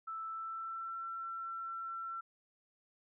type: tone with pitch glide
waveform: sine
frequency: 1320 to 1347.7 Hz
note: E6 to E6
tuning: +2 to +38 cents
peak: -39 dBFS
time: 0.07-2.21 s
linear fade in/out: 10 ms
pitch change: +36 cents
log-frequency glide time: 0.27-0.97 s
effects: none